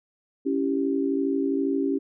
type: chord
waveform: sine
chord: C# diminished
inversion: none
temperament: equal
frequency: 277.2 / 329.6 / 392 Hz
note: C#4 / E4 / G4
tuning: 0 / 0 / 0 cents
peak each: -24 / -30 / -27 dBFS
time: 0.45-1.99 s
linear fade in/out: 20 ms
effects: none